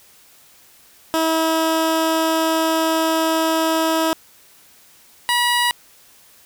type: tone pair in turn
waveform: 15% pulse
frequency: 322.5 / 966.4 Hz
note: E4 / B5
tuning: -38 / -38 cents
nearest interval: octave + perfect fifth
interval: 1900 cents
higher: second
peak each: -10 / -9 dBFS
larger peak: second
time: 1.14-4.13 / 5.29-5.71 s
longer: first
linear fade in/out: 0 ms
effects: white hiss -50 dBFS RMS until 6.45 s

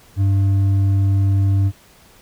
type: tone with hard clipping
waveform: sine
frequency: 98 Hz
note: G2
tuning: in tune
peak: -14 dBFS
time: 0.16-1.72 s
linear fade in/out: 50 ms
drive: 4 dB
effects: pink hiss -49 dBFS RMS until 2.21 s

